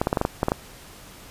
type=clicks; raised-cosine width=1 ms; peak=-6 dBFS; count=9; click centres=0.015 / 0.071 / 0.129 / 0.172 / 0.214 / 0.251 / 0.431 / 0.484 / 0.519 s; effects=pink hiss -45 dBFS RMS until 1.3 s + resampled to 32000 Hz